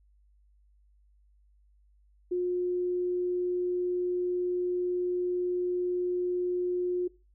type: tone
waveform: sine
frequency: 358.2 Hz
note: F4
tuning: 44 cents sharp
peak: -26 dBFS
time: 2.31-7.08 s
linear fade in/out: 10 ms
effects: noise-tail reverb RT60 0.3 s tail -21 dB re dry + added 50 Hz sine -60 dBFS peak until 7.34 s